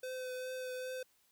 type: tone with vibrato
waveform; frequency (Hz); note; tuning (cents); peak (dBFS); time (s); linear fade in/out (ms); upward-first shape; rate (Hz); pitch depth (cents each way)
square; 510; C5; -44; -40; 0.03-1.03; 5; triangle; 2.5; 17
effects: white hiss -72 dBFS RMS until 1.31 s